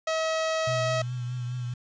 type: tone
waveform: sawtooth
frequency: 641 Hz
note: E5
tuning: 49 cents flat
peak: -21 dBFS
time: 0.07-1.02 s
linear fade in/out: 5 ms
type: tone with vibrato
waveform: sine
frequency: 123.47 Hz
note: B2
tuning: in tune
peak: -29 dBFS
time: 0.67-1.74 s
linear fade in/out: 5 ms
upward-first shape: triangle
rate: 4.8 Hz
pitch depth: 40 cents each way
effects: resampled to 16000 Hz + 8-bit